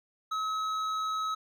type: tone with hard clipping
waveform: sine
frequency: 1284 Hz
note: E6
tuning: 46 cents flat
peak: -31 dBFS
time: 0.31-1.35 s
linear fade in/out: 10 ms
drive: 8 dB
effects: none